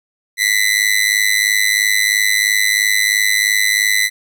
sawtooth tone with amplitude modulation, 2000 Hz, B6, 21 cents sharp, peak -5 dBFS, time 0.37-4.1 s, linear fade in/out 50 ms, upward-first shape sine, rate 103 Hz, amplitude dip 90%, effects none

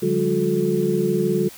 sine tone cluster, 147.3 / 181.8 / 201.2 / 361.2 / 434.1 Hz, D3 / F#3 / G3 / F#4 / A4, +6 / -30 / +45 / -42 / -23 cents, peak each -27 / -25 / -25 / -21 / -24 dBFS, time 0.02-1.49 s, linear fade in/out 10 ms, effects white hiss -42 dBFS RMS until 1.57 s

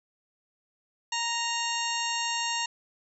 harmonic tone with a mistuned harmonic, 932.3 Hz, A#5, in tune, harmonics 1 / 2 / 3 / 4 / 5 / 6 / 7 / 8, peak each -32 / -36 / -33 / -39 / -37 / -39 / -39 / -38 dBFS, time 1.12-2.66 s, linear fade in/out 5 ms, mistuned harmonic 5, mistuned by -120 cents, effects none

